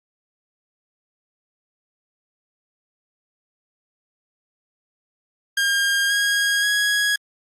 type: tone with pitch steps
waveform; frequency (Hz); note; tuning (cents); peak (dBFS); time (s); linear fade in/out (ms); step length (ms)
sawtooth; 1612 / 1637.3 / 1663.1; G6 / G#6 / G#6; +48 / -25 / +2; -14; 5.57-7.16; 5; 530
effects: low-pass 11000 Hz 12 dB/octave + Opus 32 kbps